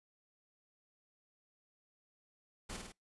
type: noise with echo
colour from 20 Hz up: pink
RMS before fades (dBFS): -44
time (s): 2.69-2.77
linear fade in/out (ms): 10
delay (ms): 51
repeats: 3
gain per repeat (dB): -3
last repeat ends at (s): 2.923
effects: noise-tail reverb RT60 0.2 s tail -26 dB re dry + resampled to 24000 Hz